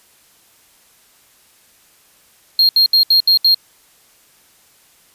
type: tone bursts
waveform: triangle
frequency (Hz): 4230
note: C8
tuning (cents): +18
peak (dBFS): -7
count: 6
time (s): 2.59-3.545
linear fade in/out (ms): 2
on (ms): 100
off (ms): 71
effects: white hiss -52 dBFS RMS until 5.14 s + resampled to 32000 Hz